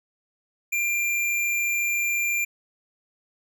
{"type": "tone", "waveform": "square", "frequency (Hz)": 2381, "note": "D7", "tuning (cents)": 23, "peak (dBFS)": -23, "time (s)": [0.72, 2.45], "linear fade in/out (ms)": 10, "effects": []}